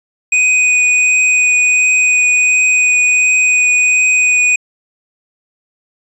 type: tone with vibrato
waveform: square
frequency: 2489 Hz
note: D#7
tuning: in tune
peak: -9 dBFS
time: 0.32-4.56 s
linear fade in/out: 5 ms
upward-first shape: triangle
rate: 1.4 Hz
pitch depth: 11 cents each way
effects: resampled to 24000 Hz